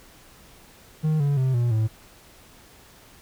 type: tone with pitch steps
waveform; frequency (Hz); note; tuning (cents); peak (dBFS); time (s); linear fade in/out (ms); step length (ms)
triangle; 155.56 / 142.65 / 130.81 / 119.95 / 110; D#3 / C#3 / C3 / A#2 / A2; 0 / +50 / 0 / +50 / 0; -17; 1.03-1.88; 20; 170
effects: pink hiss -51 dBFS RMS until 3.21 s